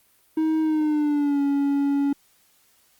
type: tone with pitch glide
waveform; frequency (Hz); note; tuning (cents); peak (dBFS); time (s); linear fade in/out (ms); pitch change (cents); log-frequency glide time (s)
triangle; 316 to 281.5; D#4 to C#4; +27 to +27; -17; 0.37-2.13; 5; -200; 0.61-1.41
effects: white hiss -61 dBFS RMS until 2.99 s + Opus 32 kbps